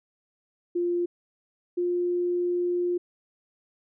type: tone pair in turn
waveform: sine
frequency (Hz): 349.2 / 353.1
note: F4 / F4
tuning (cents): 0 / +19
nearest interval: unison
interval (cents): 19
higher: second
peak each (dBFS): -23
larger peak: neither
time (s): 0.75-1.06 / 1.77-2.98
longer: second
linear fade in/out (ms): 10
effects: none